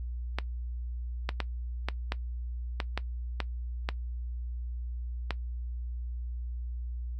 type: clicks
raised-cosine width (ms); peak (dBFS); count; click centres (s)
0.3; -14; 10; 0.386 / 1.291 / 1.403 / 1.886 / 2.121 / 2.802 / 2.976 / 3.403 / 3.889 / 5.307
effects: noise-tail reverb RT60 0.1 s tail -17 dB re dry + added 60 Hz sine -33 dBFS peak until 7.19 s